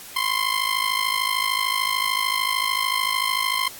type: ring-modulated tone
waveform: 15% pulse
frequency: 1046.5 Hz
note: C6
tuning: in tune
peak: -11 dBFS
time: 0.16-3.68 s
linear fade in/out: 2 ms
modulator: 26.7 Hz
effects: white hiss -40 dBFS RMS until 3.79 s + AAC 64 kbps